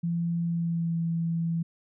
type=tone with pitch glide; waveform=sine; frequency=169.6 to 166.49 Hz; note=E3 to E3; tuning=+50 to +18 cents; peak=-25 dBFS; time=0.03-1.63 s; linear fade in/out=10 ms; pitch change=-32 cents; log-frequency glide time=0.44-0.97 s; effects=none